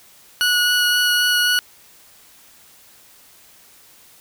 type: tone with vibrato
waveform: 20% pulse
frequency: 1462 Hz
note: F#6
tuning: 21 cents flat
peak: -10 dBFS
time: 0.41-1.59 s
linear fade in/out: 0 ms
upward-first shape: sine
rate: 3.8 Hz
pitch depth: 9 cents each way
effects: white hiss -49 dBFS RMS until 4.2 s